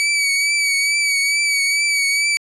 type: tone with vibrato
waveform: sawtooth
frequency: 2277 Hz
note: C#7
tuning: 46 cents sharp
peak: -12 dBFS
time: 0-2.37 s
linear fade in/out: 0 ms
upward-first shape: triangle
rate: 2.3 Hz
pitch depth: 45 cents each way
effects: resampled to 24000 Hz